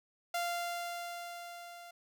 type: tone with level ramp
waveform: sawtooth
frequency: 694 Hz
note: F5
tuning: 11 cents flat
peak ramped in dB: -28 to -45 dBFS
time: 0.34-1.91 s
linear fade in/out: 5 ms
effects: none